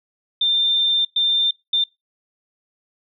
sine tone bursts at uneven times, 3591 Hz, A7, 35 cents sharp, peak -15 dBFS, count 3, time 0.41-1.05 / 1.16-1.51 / 1.73-1.84 s, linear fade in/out 5 ms, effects noise-tail reverb RT60 0.2 s tail -21 dB re dry

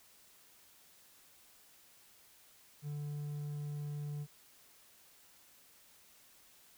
triangle tone, 146.83 Hz, D3, in tune, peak -36 dBFS, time 2.82-4.27 s, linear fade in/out 50 ms, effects white hiss -63 dBFS RMS until 6.77 s

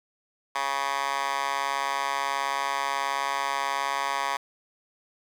10% pulse tone with high-pass filter, 138.59 Hz, C#3, in tune, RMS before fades -28 dBFS, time 0.55-4.37 s, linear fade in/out 5 ms, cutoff 1100 Hz, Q 3.5, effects low-pass 8000 Hz 12 dB/octave + 8-bit

